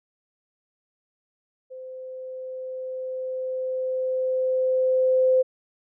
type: tone with level ramp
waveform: sine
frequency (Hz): 516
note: C5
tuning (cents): -24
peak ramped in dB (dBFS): -36 to -15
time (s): 1.7-5.43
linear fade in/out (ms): 20
effects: none